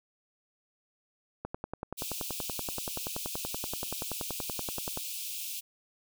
click train, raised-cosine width 1 ms, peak -21 dBFS, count 38, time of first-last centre 1.45-4.974 s, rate 10.5 Hz
white high-pass noise, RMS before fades -38 dBFS, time 1.97-5.61 s, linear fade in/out 20 ms, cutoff 2400 Hz, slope 96 dB/octave
effects none

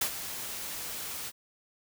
white noise with ADSR envelope, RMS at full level -27 dBFS, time 0.01-1.32 s, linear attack 5 ms, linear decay 79 ms, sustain -11 dB, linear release 42 ms, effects none

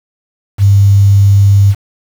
sine tone with quantisation, 99.6 Hz, G2, 28 cents sharp, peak -3 dBFS, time 0.58-1.75 s, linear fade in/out 50 ms, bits 5, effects none

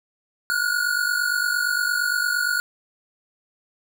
square tone pair together, 1429 / 1477.7 Hz, F6 / F#6, +39 / -3 cents, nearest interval minor second, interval 58 cents, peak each -24 dBFS, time 0.5-2.6 s, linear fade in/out 0 ms, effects none

